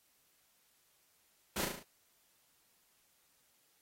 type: noise with echo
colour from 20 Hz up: pink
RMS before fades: -37 dBFS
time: 1.56-1.65 s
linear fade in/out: 5 ms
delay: 36 ms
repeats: 5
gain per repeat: -4 dB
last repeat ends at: 1.83 s
effects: white hiss -72 dBFS RMS until 3.81 s + AAC 48 kbps